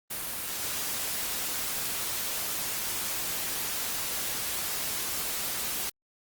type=noise with level steps; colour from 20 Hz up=white; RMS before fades=-34 / -32 dBFS; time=0.1-5.9 s; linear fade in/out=10 ms; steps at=0.62 s; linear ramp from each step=10 ms; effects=Opus 32 kbps